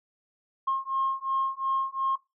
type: beating tone pair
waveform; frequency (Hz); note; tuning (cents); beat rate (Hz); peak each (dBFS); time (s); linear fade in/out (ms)
sine; 1071 / 1073.8; C6 / C6; +40 / +45; 2.8; -28; 0.67-2.16; 10
effects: noise-tail reverb RT60 0.2 s tail -17 dB re dry + tanh soft clip ceiling -18 dBFS